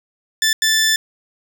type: tone bursts at uneven times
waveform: 15% pulse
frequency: 1760 Hz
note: A6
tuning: in tune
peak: -7 dBFS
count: 2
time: 0.42-0.53 / 0.62-0.96 s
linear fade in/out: 2 ms
effects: none